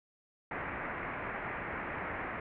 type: low-pass noise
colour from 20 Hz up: white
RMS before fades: -39 dBFS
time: 0.51-2.4 s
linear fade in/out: 2 ms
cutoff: 2200 Hz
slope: 48 dB/octave
effects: none